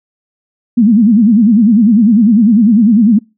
sine tone with vibrato, 220 Hz, A3, in tune, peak -4 dBFS, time 0.77-3.19 s, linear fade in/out 10 ms, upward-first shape sine, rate 10 Hz, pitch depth 190 cents each way, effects noise-tail reverb RT60 0.3 s tail -26 dB re dry

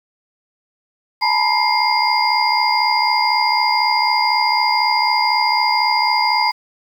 sine tone cluster, 854 / 928 / 992 / 2110 / 4857 Hz, G#5 / A#5 / B5 / C7 / D#8, +48 / -8 / +7 / +14 / -43 cents, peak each -20 dBFS, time 1.21-6.52 s, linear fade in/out 20 ms, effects 7-bit

